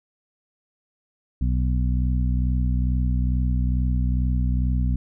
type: harmonic tone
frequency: 62.3 Hz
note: B1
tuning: 16 cents sharp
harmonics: 1 / 2 / 3 / 4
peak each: -20 / -26 / -30 / -32 dBFS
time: 1.41-4.96 s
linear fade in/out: 5 ms
effects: none